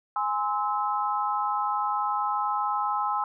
sine chord, Ab augmented, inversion none, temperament just, 830.6 / 1038.3 / 1297.8 Hz, Ab5 / C6 / E6, 0 / -14 / -27 cents, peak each -28 / -29 / -29 dBFS, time 0.16-3.24 s, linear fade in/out 2 ms, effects none

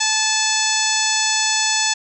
harmonic tone with a mistuned harmonic, 870 Hz, A5, 20 cents flat, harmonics 1 / 2 / 3 / 4 / 5 / 6 / 7 / 8 / 9, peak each -25 / -25 / -25 / -25 / -25 / -25 / -25 / -25 / -25 dBFS, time 0-1.94 s, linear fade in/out 10 ms, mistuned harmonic 8, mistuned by -35 cents, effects none

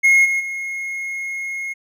triangle tone with level steps, 2157 Hz, C#7, 48 cents flat, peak -8 / -15 / -22 dBFS, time 0.03-1.74 s, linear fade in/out 20 ms, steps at 0.24 / 0.39 s, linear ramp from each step 20 ms, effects none

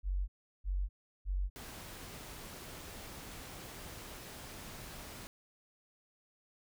sine tone bursts, 46.85 Hz, F#1, 22 cents sharp, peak -31 dBFS, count 3, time 0.03-1.5 s, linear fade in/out 50 ms, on 250 ms, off 360 ms
pink noise, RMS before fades -48 dBFS, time 1.56-5.27 s, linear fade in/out 0 ms
effects none

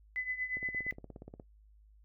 sine tone with tremolo, 2011 Hz, B6, 31 cents sharp, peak -31 dBFS, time 0.16-0.91 s, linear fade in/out 0 ms, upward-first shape triangle, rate 8.5 Hz, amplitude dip 85%
click train, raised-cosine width 2 ms, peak -33 dBFS, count 15, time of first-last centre 0.57-1.398 s, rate 16.9 Hz
effects noise-tail reverb RT60 0.1 s tail -19 dB re dry + added 52 Hz sine -58 dBFS peak until 2.04 s

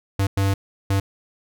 square tone bursts at uneven times, 98 Hz, G2, in tune, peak -18 dBFS, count 3, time 0.19-0.27 / 0.37-0.54 / 0.9-1 s, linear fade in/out 5 ms, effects none

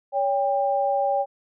sine tone pair together, 562.9 / 796 Hz, C#5 / G5, +26 / +26 cents, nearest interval tritone, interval 600 cents, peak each -23 / -22 dBFS, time 0.12-1.26 s, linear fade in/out 50 ms, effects none

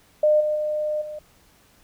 sine tone with level steps, 606 Hz, D#5, 46 cents flat, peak -14 / -20 / -22 / -31 dBFS, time 0.23-1.19 s, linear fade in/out 5 ms, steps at 0.4 / 0.55 / 1.01 s, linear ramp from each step 10 ms, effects pink hiss -57 dBFS RMS until 1.83 s

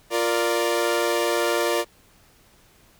sawtooth chord, Bb major, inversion second, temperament equal, 349.2 / 466.2 / 587.3 Hz, F4 / Bb4 / D5, 0 / 0 / 0 cents, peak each -21 dBFS, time 0.1-1.85 s, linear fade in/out 50 ms, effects pink hiss -56 dBFS RMS until 2.99 s

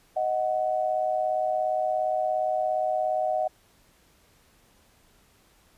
sine tone pair together, 625 / 742.2 Hz, D#5 / F#5, +8 / +5 cents, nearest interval minor third, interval 297 cents, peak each -26 dBFS, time 0.16-3.48 s, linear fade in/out 10 ms, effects pink hiss -61 dBFS RMS until 5.77 s + resampled to 32000 Hz

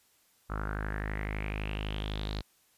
sawtooth tone with low-pass filter sweep, 51.91 Hz, G#1, in tune, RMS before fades -35 dBFS, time 0.49-2.42 s, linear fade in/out 20 ms, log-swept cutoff 1300 to 4200 Hz, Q 6.2, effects white hiss -67 dBFS RMS until 2.77 s + resampled to 32000 Hz

